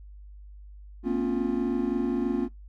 triangle tone cluster, 230 / 255.8 / 279.3 / 351.2 Hz, A#3 / C4 / C#4 / F4, -23 / -39 / +13 / +10 cents, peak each -28 dBFS, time 1.03-2.49 s, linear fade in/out 50 ms, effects noise-tail reverb RT60 0.2 s tail -24 dB re dry + added 50 Hz sine -43 dBFS peak until 2.68 s

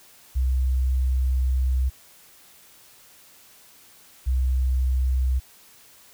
sine tone pair in turn, 64.5 / 64.25 Hz, C2 / C2, -24 / -31 cents, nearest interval unison, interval 7 cents, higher first, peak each -18 / -18 dBFS, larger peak neither, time 0.35-1.9 / 4.26-5.4 s, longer first, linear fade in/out 20 ms, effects tanh soft clip ceiling -14 dBFS + white hiss -52 dBFS RMS until 6.13 s

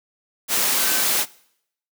sine tone in noise, 1536 Hz, G6, 36 cents flat, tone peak -31 dBFS, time 0.78-1.05 s, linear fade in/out 50 ms, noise white, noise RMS -20 dBFS, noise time 0.48-1.26 s, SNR -14 dB, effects noise-tail reverb RT60 0.7 s tail -22 dB re dry + high-pass 200 Hz 12 dB/octave

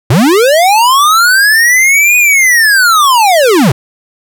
square linear two-way sweep, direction up then down, 100.4 to 2489 to 104.6 Hz, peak -5 dBFS, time 0.1-3.72 s, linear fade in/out 5 ms, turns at 2.17 s, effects none

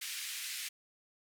pink band-pass noise, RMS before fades -41 dBFS, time 0.01-0.69 s, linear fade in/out 10 ms, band 2000 to 14000 Hz, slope 24 dB/octave, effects none

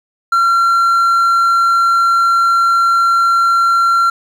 triangle tone, 1368 Hz, F6, 36 cents flat, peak -7 dBFS, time 0.32-4.1 s, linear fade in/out 5 ms, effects 8-bit

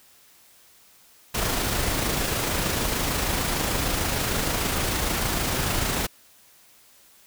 pink noise with amplitude modulation, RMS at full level -24 dBFS, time 1.34-6.07 s, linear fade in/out 10 ms, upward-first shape sine, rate 26.6 Hz, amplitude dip 30%, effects white hiss -55 dBFS RMS until 7.26 s

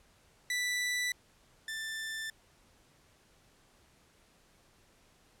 sawtooth tone pair in turn, 1975.5 / 1773.2 Hz, B6 / A6, 0 / +13 cents, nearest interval major second, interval 187 cents, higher first, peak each -27 / -33 dBFS, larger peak first, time 0.5-1.12 / 1.68-2.3 s, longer neither, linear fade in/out 2 ms, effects pink hiss -65 dBFS RMS until 5.4 s + low-pass 11000 Hz 12 dB/octave

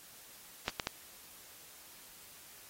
clicks, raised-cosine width 0.2 ms, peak -14 dBFS, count 3, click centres 0.681 / 0.798 / 0.871 s, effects white hiss -55 dBFS RMS until 2.69 s + AAC 48 kbps

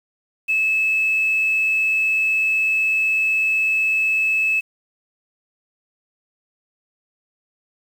sine tone, 2604 Hz, E7, 22 cents flat, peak -15 dBFS, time 0.48-4.61 s, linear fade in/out 20 ms, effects tanh soft clip ceiling -12 dBFS + 7-bit

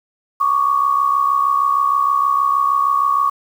sine tone pair together, 1116.6 / 1183 Hz, C#6 / D6, +12 / +12 cents, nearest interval minor second, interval 100 cents, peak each -14 / -19 dBFS, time 0.4-3.3 s, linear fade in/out 10 ms, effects 7-bit

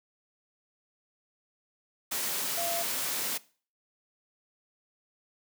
sine tone in noise, 683 Hz, F5, 39 cents flat, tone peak -33 dBFS, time 2.57-2.83 s, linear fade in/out 10 ms, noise white, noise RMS -32 dBFS, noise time 2.11-3.38 s, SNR -4 dB, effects noise-tail reverb RT60 0.4 s tail -20 dB re dry + high-pass 150 Hz 12 dB/octave

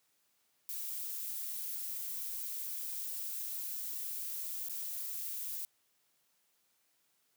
violet noise with dropouts, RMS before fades -40 dBFS, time 0.69-5.65 s, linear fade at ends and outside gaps 0 ms, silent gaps 4.686-4.696 s, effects white hiss -75 dBFS RMS until 7.36 s + high-pass 100 Hz 12 dB/octave

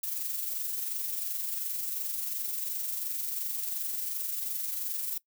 violet noise with amplitude modulation, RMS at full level -32 dBFS, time 0.03-5.18 s, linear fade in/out 5 ms, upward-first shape sine, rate 22.8 Hz, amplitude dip 40%, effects noise-tail reverb RT60 0.1 s tail -21 dB re dry

